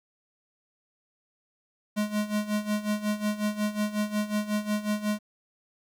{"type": "tone with tremolo", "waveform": "square", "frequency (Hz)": 210, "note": "G#3", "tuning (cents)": 19, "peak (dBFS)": -24, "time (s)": [1.96, 5.19], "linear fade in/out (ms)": 20, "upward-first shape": "sine", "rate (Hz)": 5.5, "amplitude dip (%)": 80, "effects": ["10-bit"]}